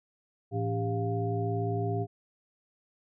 sine tone cluster, 111.8 / 169.5 / 285 / 398.6 / 703 Hz, A2 / E3 / C#4 / G4 / F5, +28 / +49 / +48 / +29 / +11 cents, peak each -30 / -38 / -39 / -33 / -36 dBFS, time 0.51-2.07 s, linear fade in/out 50 ms, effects none

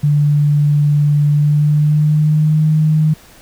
sine tone with pitch glide, 146.83 to 155.02 Hz, D3 to D#3, 0 to -6 cents, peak -9 dBFS, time 0.03-3.14 s, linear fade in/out 10 ms, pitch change +94 cents, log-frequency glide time 1.29-2.66 s, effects pink hiss -43 dBFS RMS until 3.41 s

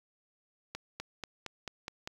accelerating click train, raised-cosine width 0.2 ms, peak -21 dBFS, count 7, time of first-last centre 0.75-2.075 s, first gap 250 ms, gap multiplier 0.95, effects 8-bit

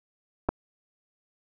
clicks, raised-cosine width 1 ms, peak -18 / -9 dBFS, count 2, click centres 0.487 / 0.49 s, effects none

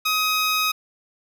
15% pulse tone, 1260 Hz, D#6, 21 cents sharp, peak -13 dBFS, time 0.05-0.72 s, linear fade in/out 10 ms, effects none

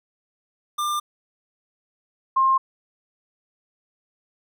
square / sine tone pair in turn, 1195 / 1062.2 Hz, D6 / C6, +30 / +26 cents, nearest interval major second, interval 204 cents, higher first, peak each -23 / -15 dBFS, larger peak second, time 0.78-1 / 2.36-2.58 s, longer neither, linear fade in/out 10 ms, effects none

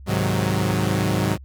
sawtooth chord, Ab dominant seventh, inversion none, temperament equal, 103.83 / 130.81 / 155.56 / 185 Hz, Ab2 / C3 / Eb3 / Gb3, 0 / 0 / 0 / 0 cents, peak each -19 / -23 / -23 / -20 dBFS, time 0.06-1.38 s, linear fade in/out 50 ms, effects added 67 Hz sine -38 dBFS peak until 1.44 s

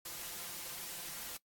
white noise with comb filter, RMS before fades -44 dBFS, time 0.05-1.37 s, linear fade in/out 5 ms, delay 5.8 ms, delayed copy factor +0.5, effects noise-tail reverb RT60 0.1 s tail -21 dB re dry + AAC 64 kbps

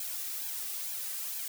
blue noise with flanger, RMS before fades -37 dBFS, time 0-1.48 s, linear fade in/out 2 ms, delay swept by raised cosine 1.2 to 2.6 ms, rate 2.2 Hz, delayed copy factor +0.65, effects none

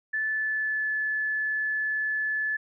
sine tone with pitch glide, 1745 to 1728.9 Hz, A6 to A6, -15 to -31 cents, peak -25 dBFS, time 0.13-2.57 s, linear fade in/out 10 ms, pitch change -16 cents, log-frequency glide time 0.29-0.9 s, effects none

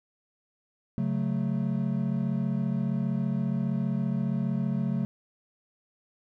triangle chord, F# minor, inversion second, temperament equal, 138.59 / 185 / 220 Hz, C#3 / F#3 / A3, 0 / 0 / 0 cents, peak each -28 dBFS, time 0.98-5.05 s, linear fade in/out 0 ms, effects none

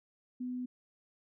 sine tone, 250 Hz, B3, 21 cents sharp, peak -35 dBFS, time 0.4-0.66 s, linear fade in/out 10 ms, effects none

